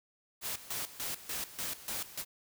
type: noise with tremolo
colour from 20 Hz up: white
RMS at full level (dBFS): -37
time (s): 0.41-2.25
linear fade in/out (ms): 50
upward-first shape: square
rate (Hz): 3.4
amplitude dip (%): 80
effects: none